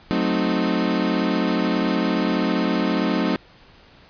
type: chord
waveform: 35% pulse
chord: F# diminished seventh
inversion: none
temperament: equal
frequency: 185 / 220 / 261.6 / 311.1 Hz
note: F#3 / A3 / C4 / Eb4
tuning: 0 / 0 / 0 / 0 cents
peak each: -23 dBFS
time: 0.11-3.36 s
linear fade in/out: 0 ms
effects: pink hiss -50 dBFS RMS until 4.09 s + resampled to 11025 Hz